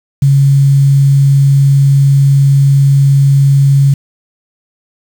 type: tone with quantisation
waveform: sine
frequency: 138.59 Hz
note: C#3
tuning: in tune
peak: -4 dBFS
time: 0.22-3.94 s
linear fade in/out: 5 ms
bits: 5
effects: none